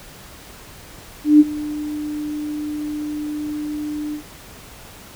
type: tone with ADSR envelope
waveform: sine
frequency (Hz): 299.4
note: D4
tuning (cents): +33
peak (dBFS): -4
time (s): 1.24-4.23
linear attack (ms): 160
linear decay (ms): 34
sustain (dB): -19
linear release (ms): 94
effects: pink hiss -41 dBFS RMS until 5.15 s